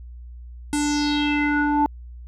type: tone with low-pass filter sweep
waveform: square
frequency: 293.7 Hz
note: D4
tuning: in tune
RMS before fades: -21 dBFS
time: 0.73-1.86 s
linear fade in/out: 0 ms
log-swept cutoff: 9300 to 840 Hz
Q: 4.6
effects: added 60 Hz sine -36 dBFS peak until 2.27 s